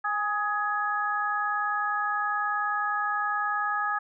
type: tone cluster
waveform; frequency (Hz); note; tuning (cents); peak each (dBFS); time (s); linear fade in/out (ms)
sine; 825 / 1256 / 1675; G#5 / D#6 / G#6; -12 / +16 / +14; -31 / -28 / -30; 0.04-3.99; 10
effects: none